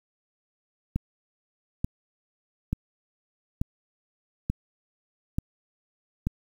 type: click train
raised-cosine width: 5 ms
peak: -13 dBFS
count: 7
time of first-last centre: 0.96-6.27 s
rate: 1.13 Hz
effects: 8-bit